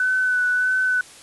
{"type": "tone with vibrato", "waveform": "sine", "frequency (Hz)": 1500, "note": "F#6", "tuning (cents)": 23, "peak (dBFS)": -17, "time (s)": [0, 1.01], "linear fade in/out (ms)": 2, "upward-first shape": "sine", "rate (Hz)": 1.6, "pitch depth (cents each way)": 20, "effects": ["white hiss -44 dBFS RMS until 1.22 s", "resampled to 24000 Hz"]}